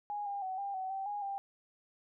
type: tone with pitch steps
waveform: sine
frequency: 826 / 804 / 753 / 798 / 755 / 775 / 823 / 792 Hz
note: G#5 / G5 / F#5 / G5 / F#5 / G5 / G#5 / G5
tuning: -10 / +44 / +30 / +31 / +35 / -20 / -16 / +18 cents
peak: -35 dBFS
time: 0.1-1.38 s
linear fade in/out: 0 ms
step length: 160 ms
effects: none